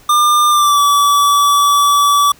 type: tone with pitch glide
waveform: square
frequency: 1200 to 1149.8 Hz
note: D6 to D6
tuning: +37 to -37 cents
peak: -9 dBFS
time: 0.09-2.32 s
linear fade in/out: 5 ms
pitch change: -74 cents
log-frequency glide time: 0.5-0.8 s
effects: pink hiss -45 dBFS RMS until 2.39 s